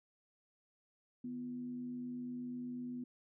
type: tone with frequency modulation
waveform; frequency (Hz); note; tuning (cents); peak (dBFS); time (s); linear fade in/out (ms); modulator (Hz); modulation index
sine; 246.9; B3; 0; -40; 1.24-3.04; 5; 95.8; 0.27
effects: none